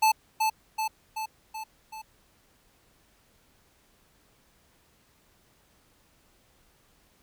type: tone with echo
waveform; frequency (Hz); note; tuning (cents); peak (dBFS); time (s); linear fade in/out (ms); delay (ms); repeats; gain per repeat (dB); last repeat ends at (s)
square; 874; A5; -12; -19; 0.02-0.12; 10; 380; 5; -4; 2.02
effects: pink hiss -64 dBFS RMS until 7.22 s